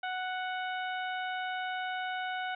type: harmonic tone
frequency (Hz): 740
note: F#5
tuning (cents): 0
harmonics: 1 / 2 / 3 / 4 / 5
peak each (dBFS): -35 / -37 / -44 / -45 / -49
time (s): 0.03-2.55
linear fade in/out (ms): 5
effects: none